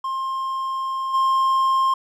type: tone with level steps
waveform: triangle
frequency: 1061 Hz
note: C6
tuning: 24 cents sharp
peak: -21 / -14 dBFS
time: 0.04-1.94 s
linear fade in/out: 5 ms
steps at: 1.13 s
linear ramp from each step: 20 ms
effects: none